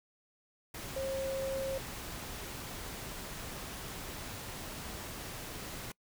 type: tone in noise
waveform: sine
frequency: 537 Hz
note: C5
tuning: 45 cents sharp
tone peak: -33 dBFS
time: 0.96-1.78 s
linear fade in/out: 5 ms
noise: pink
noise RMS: -43 dBFS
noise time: 0.74-5.92 s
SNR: +7 dB
effects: noise-tail reverb RT60 0.1 s tail -25 dB re dry